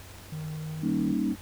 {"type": "click train", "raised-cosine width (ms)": 0.2, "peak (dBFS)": -33, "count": 7, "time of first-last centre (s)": [0.11, 0.558], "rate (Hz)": 13.4}
{"type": "tone with pitch glide", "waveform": "triangle", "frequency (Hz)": [154.9, 156.7], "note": ["D#3", "D#3"], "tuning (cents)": [-7, 13], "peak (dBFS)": -31, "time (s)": [0.32, 1.13], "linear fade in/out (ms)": 5, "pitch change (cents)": 20, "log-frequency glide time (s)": [0.59, 0.74]}
{"type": "chord", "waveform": "sine", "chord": "Eb dominant seventh", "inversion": "first", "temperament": "equal", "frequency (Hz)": [196, 233.1, 277.2, 311.1], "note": ["G3", "Bb3", "Db4", "Eb4"], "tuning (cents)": [0, 0, 0, 0], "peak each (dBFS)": -30, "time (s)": [0.81, 1.36], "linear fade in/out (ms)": 50}
{"effects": ["added 94 Hz sine -48 dBFS peak until 1.41 s", "pink hiss -48 dBFS RMS until 1.41 s"]}